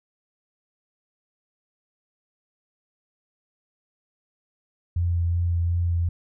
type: tone with vibrato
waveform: sine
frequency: 86 Hz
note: F2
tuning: 26 cents flat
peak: -20 dBFS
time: 4.96-6.09 s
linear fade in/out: 5 ms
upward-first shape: triangle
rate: 2.7 Hz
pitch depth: 19 cents each way
effects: none